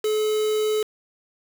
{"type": "tone with quantisation", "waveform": "triangle", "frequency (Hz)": 429.2, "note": "A4", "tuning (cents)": -43, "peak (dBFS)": -18, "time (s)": [0.04, 0.83], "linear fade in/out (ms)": 5, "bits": 5, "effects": []}